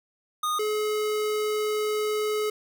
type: tone pair in turn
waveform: square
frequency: 1232 / 425.4 Hz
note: D#6 / G#4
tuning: -17 / +42 cents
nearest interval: octave + tritone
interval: 1841 cents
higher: first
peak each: -25 dBFS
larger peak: neither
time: 0.43-0.59 / 0.59-2.5 s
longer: second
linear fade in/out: 5 ms
effects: none